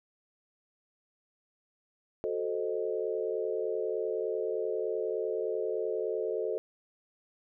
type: chord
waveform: sine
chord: F# diminished seventh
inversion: none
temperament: equal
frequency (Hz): 370 / 440 / 523.3 / 622.3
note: F#4 / A4 / C5 / Eb5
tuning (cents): 0 / 0 / 0 / 0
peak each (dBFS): -36 / -32 / -37 / -38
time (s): 2.24-6.58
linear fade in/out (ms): 0
effects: none